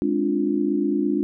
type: chord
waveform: sine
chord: D half-diminished seventh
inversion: second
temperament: equal with one note detuned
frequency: 207.7 / 265 / 293.7 / 349.2 Hz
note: Ab3 / C4 / D4 / F4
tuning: 0 / +22 / 0 / 0 cents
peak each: -26 / -28 / -22 / -25 dBFS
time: 0.02-1.23 s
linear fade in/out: 0 ms
effects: none